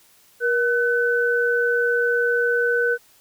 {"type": "tone pair together", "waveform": "sine", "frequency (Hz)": [476, 1507.5], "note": ["A#4", "F#6"], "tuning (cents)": [36, 32], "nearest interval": "octave + minor sixth", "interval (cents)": 1996, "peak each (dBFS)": -20, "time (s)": [0.4, 2.98], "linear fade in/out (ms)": 50, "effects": ["white hiss -55 dBFS RMS until 3.2 s"]}